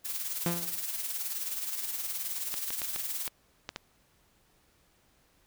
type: noise with tremolo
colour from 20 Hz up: blue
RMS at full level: -33 dBFS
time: 0.04-3.29 s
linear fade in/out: 20 ms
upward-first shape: sine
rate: 19 Hz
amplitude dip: 50%
type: tone with exponential decay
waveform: sawtooth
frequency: 171.6 Hz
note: F3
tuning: 30 cents flat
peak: -22 dBFS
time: 0.46-0.83 s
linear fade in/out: 2 ms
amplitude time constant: 79 ms
type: clicks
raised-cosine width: 0.2 ms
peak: -18 dBFS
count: 7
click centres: 2.541 / 2.705 / 2.818 / 2.961 / 3.278 / 3.691 / 3.761 s
effects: pink hiss -67 dBFS RMS until 5.46 s